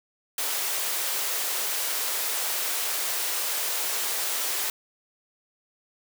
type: high-pass noise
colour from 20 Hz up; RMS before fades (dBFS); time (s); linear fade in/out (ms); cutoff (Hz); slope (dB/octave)
white; -28; 0.38-4.7; 2; 380; 24
effects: none